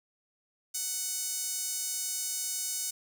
sawtooth tone with high-pass filter, 742 Hz, F#5, 5 cents sharp, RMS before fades -34 dBFS, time 0.74-2.91 s, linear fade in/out 10 ms, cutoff 6800 Hz, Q 1.7, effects 10-bit

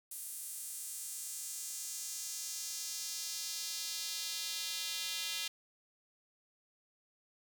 square tone with high-pass filter sweep, 185.5 Hz, F#3, 5 cents sharp, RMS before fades -41 dBFS, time 0.11-5.48 s, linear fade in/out 5 ms, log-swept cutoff 10000 to 3300 Hz, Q 1.7, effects none

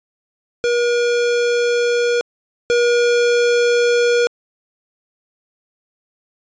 square tone pair in turn, 478.8 / 478.8 Hz, A#4 / A#4, +46 / +46 cents, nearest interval unison, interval 0 cents, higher neither, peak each -15 / -13 dBFS, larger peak second, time 0.64-2.21 / 2.7-4.27 s, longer neither, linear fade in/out 0 ms, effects resampled to 16000 Hz

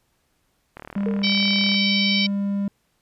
click train, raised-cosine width 0.5 ms, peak -21 dBFS, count 38, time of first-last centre 0.77-1.744 s, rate 38 Hz
triangle tone, 200 Hz, G3, 35 cents sharp, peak -19 dBFS, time 0.96-2.68 s, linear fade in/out 2 ms
sine tone with exponential decay, 455.8 Hz, A#4, 39 cents flat, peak -23 dBFS, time 1.06-1.43 s, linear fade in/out 5 ms, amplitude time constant 79 ms
harmonic tone, 767 Hz, G5, 38 cents flat, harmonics 3 / 4 / 5 / 6 / 7, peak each -24 / -25 / -26 / -27 / -27 dBFS, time 1.23-2.27 s, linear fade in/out 10 ms
effects pink hiss -68 dBFS RMS until 3.01 s + resampled to 32000 Hz

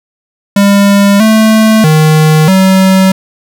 square tone with pitch steps, 200.4 / 219.2 / 155.6 / 189.8 Hz, G3 / A3 / D#3 / F#3, +38 / -6 / 0 / +44 cents, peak -4 dBFS, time 0.56-3.12 s, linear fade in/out 5 ms, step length 640 ms, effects none

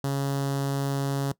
sawtooth tone with notch filter, 138.6 Hz, C#3, in tune, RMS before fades -27 dBFS, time 0.04-1.32 s, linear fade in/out 2 ms, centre 2300 Hz, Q 1.2, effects noise-tail reverb RT60 0.1 s tail -20 dB re dry

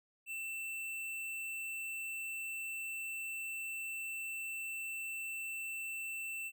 sine tone with hard clipping, 2675 Hz, E7, 25 cents sharp, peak -40 dBFS, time 0.26-6.52 s, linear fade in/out 50 ms, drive 16 dB, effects none

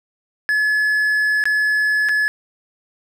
triangle tone with dropouts, 1709 Hz, G#6, 49 cents sharp, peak -13 dBFS, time 0.49-2.28 s, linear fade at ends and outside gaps 0 ms, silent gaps 1.439-1.455 / 2.087-2.092 s, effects none

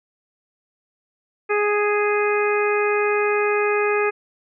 harmonic tone, 415.3 Hz, G#4, in tune, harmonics 1 / 2 / 3 / 4 / 5 / 6, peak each -19 / -28 / -26 / -28 / -29 / -27 dBFS, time 1.49-4.11 s, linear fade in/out 20 ms, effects none

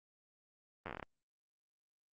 slowing click train, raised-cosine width 0.5 ms, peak -27 dBFS, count 10, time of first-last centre 0.86-1.028 s, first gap 10 ms, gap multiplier 1.15, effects Opus 32 kbps

